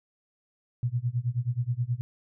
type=tone with tremolo; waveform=sine; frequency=121.5 Hz; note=B2; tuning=28 cents flat; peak=-22 dBFS; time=0.83-2.01 s; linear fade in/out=0 ms; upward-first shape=sine; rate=9.4 Hz; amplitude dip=95%; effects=none